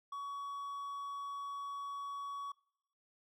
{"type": "tone", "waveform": "triangle", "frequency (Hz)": 1125, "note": "C#6", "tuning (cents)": 25, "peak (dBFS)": -38, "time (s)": [0.12, 2.52], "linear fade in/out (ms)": 5, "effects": ["noise-tail reverb RT60 0.7 s tail -23 dB re dry"]}